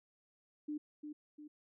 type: tone with echo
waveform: sine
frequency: 299.2 Hz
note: D4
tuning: 32 cents sharp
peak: -37 dBFS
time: 0.68-0.78 s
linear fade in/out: 10 ms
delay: 350 ms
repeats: 2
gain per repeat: -6 dB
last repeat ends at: 1.48 s
effects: none